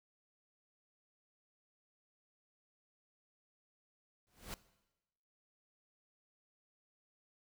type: noise with exponential growth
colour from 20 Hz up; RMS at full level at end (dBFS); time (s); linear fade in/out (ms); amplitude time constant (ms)
pink; -41; 4.27-4.54; 0; 57
effects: noise-tail reverb RT60 1.0 s tail -18 dB re dry